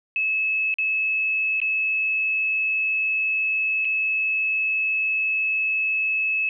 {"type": "tone with dropouts", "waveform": "sine", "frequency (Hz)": 2594, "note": "E7", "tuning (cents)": -28, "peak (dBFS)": -20, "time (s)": [0.16, 6.49], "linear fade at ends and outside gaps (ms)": 1, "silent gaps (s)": [[0.741, 0.785], [1.602, 1.616], [3.848, 3.852]], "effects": []}